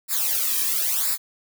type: noise with flanger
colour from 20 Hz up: blue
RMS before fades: -23 dBFS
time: 0.08-1.18 s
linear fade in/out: 50 ms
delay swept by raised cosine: 0.32 to 1.42 ms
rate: 0.98 Hz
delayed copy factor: -0.95
effects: none